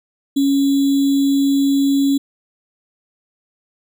sine tone with sample-and-hold, 277.2 Hz, C#4, in tune, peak -12 dBFS, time 0.36-2.18 s, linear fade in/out 10 ms, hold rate 3675 Hz, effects none

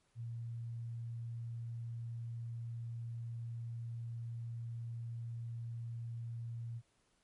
sine tone, 116.54 Hz, A#2, in tune, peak -40 dBFS, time 0.15-6.82 s, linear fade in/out 50 ms, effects pink hiss -75 dBFS RMS until 7.23 s + MP3 48 kbps

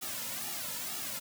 white noise with flanger, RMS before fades -38 dBFS, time 0.01-1.2 s, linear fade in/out 20 ms, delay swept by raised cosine 1.9 to 2.63 ms, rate 2.1 Hz, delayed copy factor -0.95, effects none

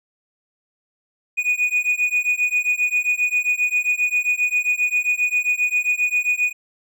triangle beating tone pair, 2466 / 2473.5 Hz, D#7 / D#7, -16 / -11 cents, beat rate 7.5 Hz, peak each -19 dBFS, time 1.37-6.53 s, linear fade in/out 20 ms, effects none

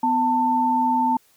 sine tone pair together, 250.8 / 891.7 Hz, B3 / A5, +27 / +23 cents, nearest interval octave + minor seventh, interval 2196 cents, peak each -23 / -18 dBFS, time 0.03-1.17 s, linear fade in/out 5 ms, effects white hiss -59 dBFS RMS until 1.36 s

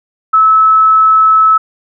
sine tone, 1300 Hz, E6, 24 cents flat, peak -4 dBFS, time 0.33-1.58 s, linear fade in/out 10 ms, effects none

